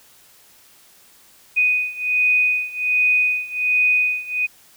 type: beating tone pair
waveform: sine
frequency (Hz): 2489 / 2490.3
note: D#7 / D#7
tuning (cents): 0 / +1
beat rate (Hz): 1.3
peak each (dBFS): -18 / -20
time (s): 1.56-4.47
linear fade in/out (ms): 20
effects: white hiss -51 dBFS RMS until 4.76 s